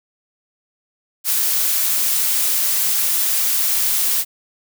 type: noise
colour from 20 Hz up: blue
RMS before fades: -18 dBFS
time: 1.24-4.25 s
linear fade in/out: 50 ms
effects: none